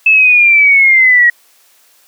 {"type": "linear sweep", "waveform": "sine", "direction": "down", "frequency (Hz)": [2625, 1894], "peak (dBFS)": -4, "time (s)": [0.06, 1.3], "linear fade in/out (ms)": 5, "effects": ["white hiss -49 dBFS RMS until 2.07 s", "high-pass 400 Hz 12 dB/octave"]}